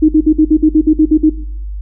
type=tone bursts; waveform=sine; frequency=310 Hz; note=D#4; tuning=6 cents flat; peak=-4 dBFS; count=11; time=0.02-1.298 s; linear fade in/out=10 ms; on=68 ms; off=53 ms; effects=noise-tail reverb RT60 0.7 s tail -19 dB re dry + added 50 Hz sine -20 dBFS peak until 1.81 s